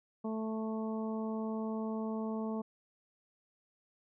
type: harmonic tone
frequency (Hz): 220.1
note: A3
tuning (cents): +1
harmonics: 1 / 2 / 3 / 4 / 5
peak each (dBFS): -35 / -41 / -45 / -47 / -49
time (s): 0.24-2.62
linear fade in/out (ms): 10
effects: none